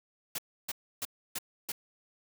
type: noise bursts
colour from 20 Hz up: white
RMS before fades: -35 dBFS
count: 5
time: 0.35-1.72 s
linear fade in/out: 5 ms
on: 34 ms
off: 300 ms
effects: none